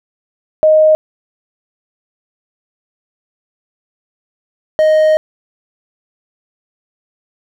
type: tone pair in turn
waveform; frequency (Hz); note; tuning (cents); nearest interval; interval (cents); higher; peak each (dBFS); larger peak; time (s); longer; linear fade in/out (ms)
sine / triangle; 622.3 / 622.3; D#5 / D#5; 0 / 0; unison; 0; neither; -5; neither; 0.63-0.95 / 4.79-5.17; second; 0
effects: none